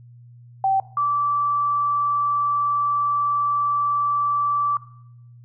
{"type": "tone pair in turn", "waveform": "sine", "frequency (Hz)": [774, 1161.6], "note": ["G5", "D6"], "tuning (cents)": [-22, -19], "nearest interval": "perfect fifth", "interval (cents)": 703, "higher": "second", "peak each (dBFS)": [-16, -18], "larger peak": "first", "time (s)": [[0.64, 0.8], [0.97, 4.77]], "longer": "second", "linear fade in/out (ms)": 2, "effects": ["noise-tail reverb RT60 0.7 s tail -17 dB re dry", "added 120 Hz sine -43 dBFS peak until 5.44 s"]}